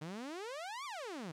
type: exponential two-way sweep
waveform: sawtooth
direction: up then down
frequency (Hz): 146.83 to 1200 to 146.83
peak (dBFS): -38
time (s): 0.01-1.32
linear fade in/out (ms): 10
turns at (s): 0.85
effects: low-pass 8000 Hz 12 dB/octave + 13-bit